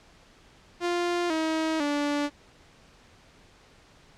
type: tone with pitch steps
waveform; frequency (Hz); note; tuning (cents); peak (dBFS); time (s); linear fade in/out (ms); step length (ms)
sawtooth; 349.3 / 318.5 / 290.4; F4 / D#4 / D4; 0 / +41 / -19; -21; 0.8-2.3; 50; 500
effects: pink hiss -56 dBFS RMS until 4.17 s + low-pass 6000 Hz 12 dB/octave